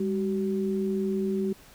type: tone pair together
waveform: sine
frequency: 201.3 / 380 Hz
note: G3 / F#4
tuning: +46 / +46 cents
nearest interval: major seventh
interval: 1100 cents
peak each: -27 / -28 dBFS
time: 0-1.53 s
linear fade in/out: 5 ms
effects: pink hiss -53 dBFS RMS until 1.74 s